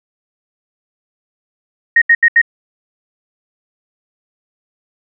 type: tone bursts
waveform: sine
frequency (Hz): 1864.7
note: A#6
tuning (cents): 0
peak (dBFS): -5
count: 4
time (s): 1.96-2.416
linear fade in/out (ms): 5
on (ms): 57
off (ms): 76
effects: none